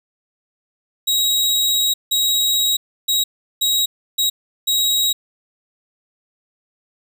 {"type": "tone bursts at uneven times", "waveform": "sawtooth", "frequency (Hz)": 3821, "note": "A#7", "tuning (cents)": 42, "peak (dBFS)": -12, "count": 6, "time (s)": [[1.07, 1.94], [2.11, 2.77], [3.08, 3.24], [3.61, 3.86], [4.18, 4.3], [4.67, 5.13]], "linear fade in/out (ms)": 10, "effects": []}